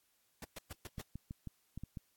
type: noise bursts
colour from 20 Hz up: pink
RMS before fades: -46 dBFS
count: 5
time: 0.42-1.015 s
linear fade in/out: 2 ms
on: 23 ms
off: 120 ms
type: clicks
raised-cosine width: 5 ms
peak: -31 dBFS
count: 7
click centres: 0.982 / 1.156 / 1.309 / 1.473 / 1.776 / 1.836 / 1.972 s
effects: white hiss -75 dBFS RMS until 2.16 s + AAC 64 kbps